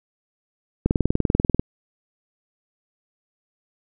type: click train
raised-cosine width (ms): 3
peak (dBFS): -5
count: 16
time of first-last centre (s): 0.86-1.595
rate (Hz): 20.4
effects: none